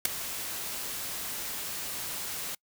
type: noise with ADSR envelope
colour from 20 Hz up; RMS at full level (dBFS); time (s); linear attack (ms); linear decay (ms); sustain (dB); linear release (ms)
white; -19; 0.05-2.55; 5; 5; -17; 5
effects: noise-tail reverb RT60 0.1 s tail -26 dB re dry